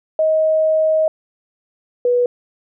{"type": "tone pair in turn", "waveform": "sine", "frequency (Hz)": [630, 488.9], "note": ["D#5", "B4"], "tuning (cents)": [21, -18], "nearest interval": "major third", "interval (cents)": 439, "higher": "first", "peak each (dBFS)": -12, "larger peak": "neither", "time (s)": [[0.19, 1.08], [2.05, 2.26]], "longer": "first", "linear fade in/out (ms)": 2, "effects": []}